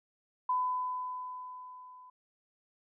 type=tone with level ramp; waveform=sine; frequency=1005 Hz; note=B5; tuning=30 cents sharp; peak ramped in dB=-26 to -51 dBFS; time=0.49-2.1 s; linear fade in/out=5 ms; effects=none